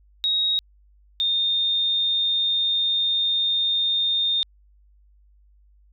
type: tone pair in turn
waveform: sine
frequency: 3782 / 3648 Hz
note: A#7 / A#7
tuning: +24 / -38 cents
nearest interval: minor second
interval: 62 cents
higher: first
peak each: -19 dBFS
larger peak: neither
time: 0.24-0.59 / 1.2-4.43 s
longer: second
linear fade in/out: 0 ms
effects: added 50 Hz sine -53 dBFS peak until 5.92 s